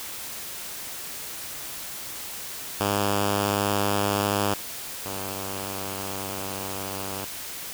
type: tone pair in turn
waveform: 5% pulse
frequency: 101.4 / 96.78 Hz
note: G#2 / G2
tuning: -41 / -22 cents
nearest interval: minor second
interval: 81 cents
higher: first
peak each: -11 / -21 dBFS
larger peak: first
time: 2.8-4.54 / 5.05-7.25 s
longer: second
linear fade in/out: 5 ms
effects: white hiss -36 dBFS RMS until 7.73 s